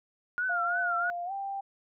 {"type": "tone with vibrato", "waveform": "sine", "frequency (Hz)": 1425, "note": "F6", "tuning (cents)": 34, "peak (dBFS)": -27, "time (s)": [0.38, 1.1], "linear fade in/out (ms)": 0, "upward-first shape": "triangle", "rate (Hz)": 3, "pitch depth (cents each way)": 120}
{"type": "tone with pitch glide", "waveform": "sine", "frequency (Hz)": [698.5, 788.6], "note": ["F5", "G5"], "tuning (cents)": [0, 10], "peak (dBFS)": -32, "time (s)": [0.49, 1.61], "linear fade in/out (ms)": 10, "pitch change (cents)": 210, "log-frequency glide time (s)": [1.25, 1.32]}
{"effects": []}